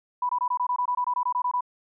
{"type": "tone bursts", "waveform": "sine", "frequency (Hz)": 988, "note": "B5", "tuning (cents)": 0, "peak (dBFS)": -22, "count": 15, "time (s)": [0.22, 1.608], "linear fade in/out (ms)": 5, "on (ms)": 72, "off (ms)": 22, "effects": []}